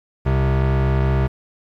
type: tone pair together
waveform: square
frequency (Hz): 66.07 / 130.81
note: C2 / C3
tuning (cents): +17 / 0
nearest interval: octave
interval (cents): 1183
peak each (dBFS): -19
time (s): 0.25-1.28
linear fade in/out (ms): 20
effects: low-pass 2000 Hz 12 dB/octave + 9-bit